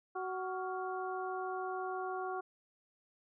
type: harmonic tone with a mistuned harmonic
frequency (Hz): 372.8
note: F#4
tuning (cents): +13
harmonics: 1 / 2 / 3 / 4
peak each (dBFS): -40 / -40 / -43 / -46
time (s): 0.15-2.41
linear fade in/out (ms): 10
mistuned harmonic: 4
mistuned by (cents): -110
effects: none